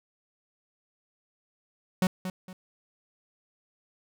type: tone with echo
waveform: 45% pulse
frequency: 185 Hz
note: F#3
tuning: in tune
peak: -21 dBFS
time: 2.02-2.07 s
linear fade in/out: 2 ms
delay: 230 ms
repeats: 2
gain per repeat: -10 dB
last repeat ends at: 2.53 s
effects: none